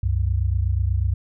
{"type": "tone pair together", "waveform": "sine", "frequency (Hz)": [67.3, 95.51], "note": ["C2", "G2"], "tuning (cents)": [49, -45], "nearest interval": "tritone", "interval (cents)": 606, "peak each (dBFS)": -21, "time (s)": [0.03, 1.14], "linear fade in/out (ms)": 5, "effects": []}